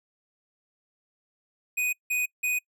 square tone bursts, 2489 Hz, D#7, in tune, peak -25 dBFS, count 3, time 1.77-2.59 s, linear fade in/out 10 ms, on 160 ms, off 170 ms, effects noise-tail reverb RT60 0.1 s tail -26 dB re dry

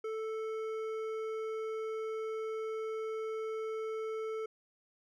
triangle tone with hard clipping, 440 Hz, A4, in tune, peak -37 dBFS, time 0.04-4.46 s, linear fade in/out 5 ms, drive 13 dB, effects none

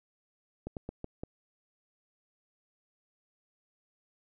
slowing click train, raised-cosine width 2 ms, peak -24 dBFS, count 5, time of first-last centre 0.67-1.235 s, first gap 98 ms, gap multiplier 1.25, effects none

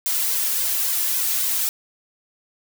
blue noise with flanger, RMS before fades -22 dBFS, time 0.06-1.69 s, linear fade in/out 0 ms, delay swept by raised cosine 1.9 to 3 ms, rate 3.6 Hz, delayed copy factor +0.9, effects none

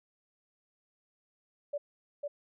sine tone with echo, 579 Hz, D5, 25 cents flat, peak -31 dBFS, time 1.73-1.78 s, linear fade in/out 10 ms, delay 500 ms, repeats 1, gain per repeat -2 dB, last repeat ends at 2.28 s, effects none

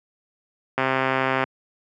click train, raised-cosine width 0.5 ms, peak -6 dBFS, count 88, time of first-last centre 0.78-1.439 s, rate 132 Hz, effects high-pass 150 Hz 12 dB/octave

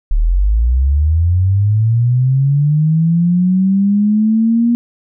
sine linear sweep, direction up, 35 to 238.8 Hz, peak -9 dBFS, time 0.11-4.75 s, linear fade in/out 0 ms, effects none

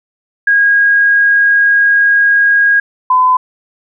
sine tone pair in turn, 1637 / 1014.1 Hz, G#6 / B5, -25 / +46 cents, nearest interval minor sixth, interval 829 cents, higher first, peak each -6 dBFS, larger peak neither, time 0.47-2.8 / 3.1-3.37 s, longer first, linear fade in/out 5 ms, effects none

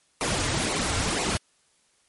pink noise with flanger, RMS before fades -26 dBFS, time 0.21-1.37 s, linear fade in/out 0 ms, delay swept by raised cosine 0.59 to 5.49 ms, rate 2 Hz, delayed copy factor -0.75, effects white hiss -65 dBFS RMS until 2.08 s + MP3 48 kbps

